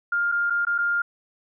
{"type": "tone with dropouts", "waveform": "sine", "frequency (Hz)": 1405, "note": "F6", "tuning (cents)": 10, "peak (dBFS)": -20, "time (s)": [0.12, 1.02], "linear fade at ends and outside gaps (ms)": 5, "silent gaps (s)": [[0.318, 0.321], [0.5, 0.504], [0.651, 0.668], [0.781, 0.785]], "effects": []}